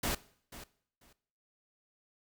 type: noise with echo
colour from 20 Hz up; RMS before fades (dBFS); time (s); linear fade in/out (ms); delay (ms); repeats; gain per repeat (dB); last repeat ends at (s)
pink; -33; 0.03-0.15; 5; 490; 2; -15; 1.13
effects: noise-tail reverb RT60 0.6 s tail -19 dB re dry